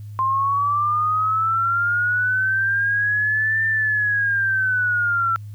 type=linear two-way sweep; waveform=sine; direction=up then down; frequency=1046.5 to 1790 to 1341 Hz; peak=-17 dBFS; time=0.19-5.36 s; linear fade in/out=0 ms; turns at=3.65 s; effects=added 104 Hz sine -32 dBFS peak until 5.54 s + white hiss -60 dBFS RMS until 5.54 s